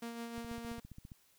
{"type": "tone with tremolo", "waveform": "sawtooth", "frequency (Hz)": 233.2, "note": "A#3", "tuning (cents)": 1, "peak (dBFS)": -36, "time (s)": [0.02, 0.8], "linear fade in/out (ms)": 5, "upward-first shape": "sine", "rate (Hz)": 6.3, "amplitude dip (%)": 40}
{"type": "click train", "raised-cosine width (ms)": 5, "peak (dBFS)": -37, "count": 12, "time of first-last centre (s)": [0.38, 1.118], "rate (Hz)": 14.9}
{"effects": ["white hiss -69 dBFS RMS until 1.38 s"]}